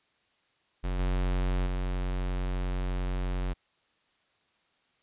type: tone with level steps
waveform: square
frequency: 45.74 Hz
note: F#1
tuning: 19 cents flat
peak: -29 / -26 / -29 dBFS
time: 0.83-3.54 s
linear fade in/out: 20 ms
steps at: 0.99 / 1.66 s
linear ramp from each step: 5 ms
effects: white hiss -70 dBFS RMS until 5.02 s + resampled to 8000 Hz